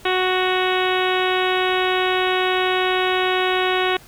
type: harmonic tone with a mistuned harmonic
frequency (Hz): 369.7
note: F#4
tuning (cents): -1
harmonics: 1 / 2 / 3 / 4 / 5 / 6 / 7 / 8 / 9 / 10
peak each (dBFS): -21 / -24 / -26 / -27 / -28 / -29 / -29 / -30 / -31 / -31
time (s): 0.05-3.97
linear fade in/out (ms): 5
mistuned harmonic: 10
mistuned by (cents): +39
effects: pink hiss -46 dBFS RMS until 4.07 s